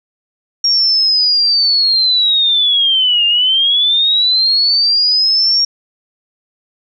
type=linear two-way sweep; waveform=sine; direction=down then up; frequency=5588 to 2795 to 5588 Hz; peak=-9 dBFS; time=0.64-5.65 s; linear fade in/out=5 ms; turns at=3.26 s; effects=none